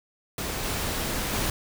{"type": "noise with level steps", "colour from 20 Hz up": "pink", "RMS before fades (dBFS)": [-31, -29, -27], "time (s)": [0.38, 1.5], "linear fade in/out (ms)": 2, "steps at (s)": [0.63, 1.33], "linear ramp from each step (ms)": 5, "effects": []}